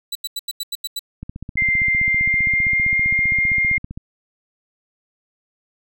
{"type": "tone bursts", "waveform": "sawtooth", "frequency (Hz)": 3951, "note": "B7", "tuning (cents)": 0, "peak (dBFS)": -20, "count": 8, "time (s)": [0.12, 0.993], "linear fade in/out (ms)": 5, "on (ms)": 33, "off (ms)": 87}
{"type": "click train", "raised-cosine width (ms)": 5, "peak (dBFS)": -18, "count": 43, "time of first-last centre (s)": [1.23, 3.975], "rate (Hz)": 15.3}
{"type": "tone with pitch glide", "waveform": "sine", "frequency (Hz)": [2093, 2117], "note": ["C7", "C7"], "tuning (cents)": [0, 20], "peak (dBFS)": -15, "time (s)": [1.57, 3.78], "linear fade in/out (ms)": 5, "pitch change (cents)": 20, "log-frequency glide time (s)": [1.76, 3]}
{"effects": []}